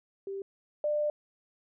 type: tone pair in turn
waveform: sine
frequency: 392 / 596.5 Hz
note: G4 / D5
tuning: 0 / +27 cents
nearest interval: perfect fifth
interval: 727 cents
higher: second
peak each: -34 / -26 dBFS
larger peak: second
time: 0.27-0.42 / 0.84-1.1 s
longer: second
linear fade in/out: 2 ms
effects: none